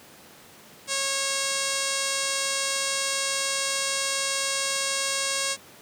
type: tone with low-pass filter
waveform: 5% pulse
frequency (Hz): 547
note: C#5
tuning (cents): -23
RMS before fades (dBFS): -27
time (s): 0.87-5.57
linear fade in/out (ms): 50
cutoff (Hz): 9300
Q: 3.5
effects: pink hiss -49 dBFS RMS until 5.81 s + high-pass 150 Hz 12 dB/octave